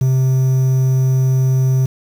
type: tone with quantisation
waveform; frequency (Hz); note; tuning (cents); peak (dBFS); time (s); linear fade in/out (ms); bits
triangle; 130.81; C3; 0; -9; 0.01-1.86; 5; 6
effects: none